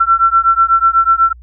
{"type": "beating tone pair", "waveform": "sine", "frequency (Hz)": [1346, 1354.1], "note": ["E6", "E6"], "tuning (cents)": [36, 46], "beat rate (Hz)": 8.1, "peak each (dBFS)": -11, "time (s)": [0, 1.33], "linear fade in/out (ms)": 10, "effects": ["added 60 Hz sine -35 dBFS peak until 1.42 s"]}